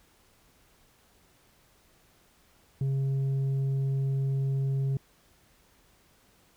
sine tone with tanh clipping, 135.8 Hz, C#3, 35 cents flat, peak -26 dBFS, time 2.81-4.97 s, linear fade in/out 2 ms, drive 4 dB, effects pink hiss -63 dBFS RMS until 6.56 s

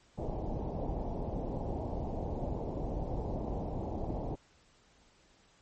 pink low-pass noise, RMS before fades -36 dBFS, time 0.17-4.36 s, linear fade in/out 20 ms, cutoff 860 Hz, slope 48 dB/octave, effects pink hiss -65 dBFS RMS until 5.61 s + MP3 32 kbps

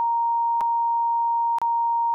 sine tone with dropouts, 932.3 Hz, A#5, in tune, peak -19 dBFS, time 0-2.14 s, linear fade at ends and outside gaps 0 ms, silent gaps 0.608-0.613 / 1.585-1.616 s, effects none

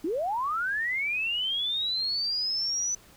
sine linear sweep, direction up, 289.2 to 6020 Hz, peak -26 dBFS, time 0.04-2.95 s, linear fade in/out 5 ms, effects pink hiss -55 dBFS RMS until 3.16 s

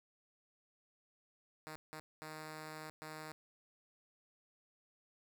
5% pulse tone bursts at uneven times, 155.56 Hz, D#3, in tune, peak -35 dBFS, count 4, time 1.67-1.76 / 1.93-2 / 2.22-2.9 / 3.02-3.32 s, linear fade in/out 0 ms, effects none

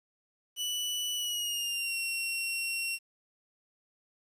sawtooth tone with pitch glide, 2964 to 2734 Hz, F#7 to F7, +2 to -37 cents, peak -28 dBFS, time 0.56-2.99 s, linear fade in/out 50 ms, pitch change -139 cents, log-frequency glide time 1.15-1.96 s, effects resampled to 32000 Hz + 10-bit

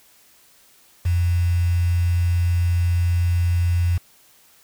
sine tone with quantisation, 87.31 Hz, F2, in tune, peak -16 dBFS, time 1.05-3.98 s, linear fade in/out 10 ms, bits 6, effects white hiss -54 dBFS RMS until 4.63 s

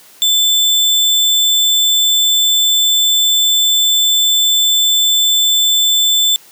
sine tone with sample-and-hold, 3520 Hz, A7, in tune, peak -9 dBFS, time 0.22-6.36 s, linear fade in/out 0 ms, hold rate 11025 Hz, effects white hiss -43 dBFS RMS until 6.51 s + high-pass 150 Hz 12 dB/octave

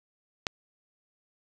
click, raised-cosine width 0.2 ms, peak -10 dBFS, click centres 0.468 s, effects none

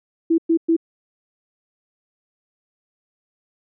sine tone bursts, 329.6 Hz, E4, in tune, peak -13 dBFS, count 3, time 0.3-0.766 s, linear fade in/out 10 ms, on 82 ms, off 110 ms, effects none

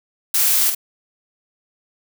blue noise with echo, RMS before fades -17 dBFS, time 0.34-0.7 s, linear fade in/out 5 ms, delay 49 ms, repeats 1, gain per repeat -6 dB, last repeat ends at 0.749 s, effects none

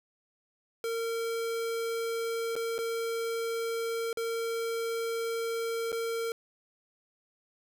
square tone with dropouts, 458.5 Hz, A#4, 29 cents flat, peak -31 dBFS, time 0.84-6.32 s, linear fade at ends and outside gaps 1 ms, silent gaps 2.555-2.563 / 2.781-2.788 / 4.129-4.172 / 5.919-5.927 s, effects none

